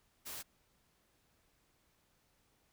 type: noise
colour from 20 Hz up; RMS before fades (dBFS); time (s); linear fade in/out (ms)
white; -45; 0.25-0.43; 20
effects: pink hiss -74 dBFS RMS until 2.72 s